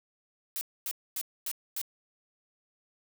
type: noise bursts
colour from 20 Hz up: blue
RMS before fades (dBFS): -34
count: 5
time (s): 0.56-1.815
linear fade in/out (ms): 0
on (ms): 51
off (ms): 250
effects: none